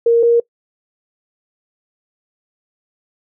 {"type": "tone pair in turn", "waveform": "sine", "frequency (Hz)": [466.2, 469.4], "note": ["A#4", "A#4"], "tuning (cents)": [0, 12], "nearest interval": "unison", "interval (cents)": 12, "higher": "second", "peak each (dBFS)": -8, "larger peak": "neither", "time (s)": [[0.06, 0.23], [0.23, 0.4]], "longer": "neither", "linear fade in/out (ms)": 5, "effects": ["noise-tail reverb RT60 0.1 s tail -23 dB re dry"]}